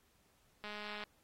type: click train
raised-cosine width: 0.3 ms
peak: -29 dBFS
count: 84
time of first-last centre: 0.64-1.037 s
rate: 209 Hz
effects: pink hiss -72 dBFS RMS until 1.23 s + AAC 48 kbps